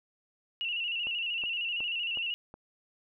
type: tone with vibrato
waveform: sine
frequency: 2794 Hz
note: F7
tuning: in tune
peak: -30 dBFS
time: 0.61-2.34 s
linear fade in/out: 0 ms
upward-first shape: square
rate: 13 Hz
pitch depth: 54 cents each way
type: click train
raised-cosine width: 1 ms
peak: -32 dBFS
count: 5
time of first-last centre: 1.07-2.541 s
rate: 2.72 Hz
effects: none